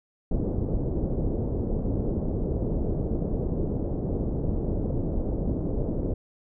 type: low-pass noise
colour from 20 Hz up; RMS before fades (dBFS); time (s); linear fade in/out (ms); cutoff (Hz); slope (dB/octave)
pink; -27; 0.31-6.14; 5; 510; 24
effects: none